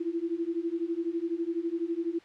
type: beating tone pair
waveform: sine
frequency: 329.6 / 341.6 Hz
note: E4 / F4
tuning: 0 / -38 cents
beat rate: 12 Hz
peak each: -32 / -31 dBFS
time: 0-2.19 s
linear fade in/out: 10 ms
effects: white hiss -56 dBFS RMS until 2.24 s + low-pass 3000 Hz 12 dB/octave